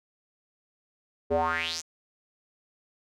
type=tone with band-pass filter sweep; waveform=square; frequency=82.41 Hz; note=E2; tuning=in tune; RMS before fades=-28 dBFS; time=1.3-1.82 s; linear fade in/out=20 ms; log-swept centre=440 to 7000 Hz; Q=5.1; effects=none